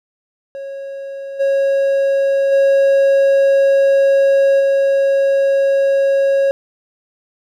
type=tone with level steps; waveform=triangle; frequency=549 Hz; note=C#5; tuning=17 cents flat; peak=-23 / -10 / -7 / -9 dBFS; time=0.55-6.51 s; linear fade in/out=0 ms; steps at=1.39 / 2.51 / 4.59 s; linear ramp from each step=20 ms; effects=none